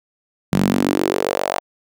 sawtooth tone with high-pass filter sweep, 47.52 Hz, F#1, 47 cents sharp, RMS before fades -19 dBFS, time 0.52-1.6 s, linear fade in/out 10 ms, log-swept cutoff 170 to 730 Hz, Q 3.3, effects none

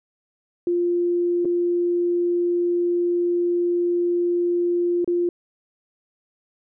sine tone with dropouts, 349.2 Hz, F4, in tune, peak -18 dBFS, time 0.67-5.29 s, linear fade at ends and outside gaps 2 ms, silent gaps 1.448-1.454 / 5.045-5.076 s, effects none

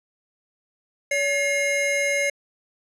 square tone pair together, 567 / 2141 Hz, C#5 / C7, +39 / +39 cents, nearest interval octave + major seventh, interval 2300 cents, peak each -25 / -23 dBFS, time 1.11-2.3 s, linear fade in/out 5 ms, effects low-pass 10000 Hz 12 dB/octave

